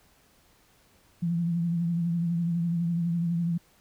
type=tone with vibrato; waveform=sine; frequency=170 Hz; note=F3; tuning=46 cents flat; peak=-24 dBFS; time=1.22-3.58 s; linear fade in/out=10 ms; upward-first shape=triangle; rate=12 Hz; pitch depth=51 cents each way; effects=pink hiss -62 dBFS RMS until 3.8 s